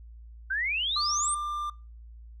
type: exponential sweep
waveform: sine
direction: up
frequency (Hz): 1500 to 9120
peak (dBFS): -26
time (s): 0.5-1.35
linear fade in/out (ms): 10
type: tone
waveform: triangle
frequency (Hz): 1191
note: D6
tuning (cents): +24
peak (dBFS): -27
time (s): 0.96-1.7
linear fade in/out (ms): 5
effects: noise-tail reverb RT60 0.4 s tail -26 dB re dry + added 57 Hz sine -44 dBFS peak until 2.4 s